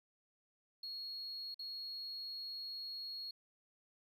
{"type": "tone with dropouts", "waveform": "triangle", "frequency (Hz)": 4311, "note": "C#8", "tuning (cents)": -49, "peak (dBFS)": -40, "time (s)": [0.83, 3.31], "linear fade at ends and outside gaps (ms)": 5, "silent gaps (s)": [1.544, 1.592], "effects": ["tanh soft clip ceiling -39 dBFS"]}